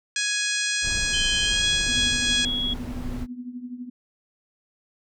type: harmonic tone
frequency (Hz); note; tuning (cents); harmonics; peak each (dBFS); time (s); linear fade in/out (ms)
833; G#5; +5; 2 / 3 / 4 / 5 / 6 / 7 / 8 / 9 / 10; -28 / -30 / -31 / -32 / -33 / -33 / -34 / -35 / -35; 0.16-2.45; 2
type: noise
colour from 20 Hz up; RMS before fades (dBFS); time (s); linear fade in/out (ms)
brown; -32; 0.81-3.27; 50
type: tone with pitch glide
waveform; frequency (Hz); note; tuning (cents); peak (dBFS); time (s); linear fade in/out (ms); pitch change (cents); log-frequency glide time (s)
sine; 3112 to 3335; G7 to G#7; -13 to +7; -24; 1.13-2.74; 10; +120; 1.41-1.66
type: tone with tremolo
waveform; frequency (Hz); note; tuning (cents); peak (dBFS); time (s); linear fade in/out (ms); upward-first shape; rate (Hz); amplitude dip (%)
sine; 246.8; B3; -1; -29; 1.88-3.9; 10; triangle; 12; 80
effects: none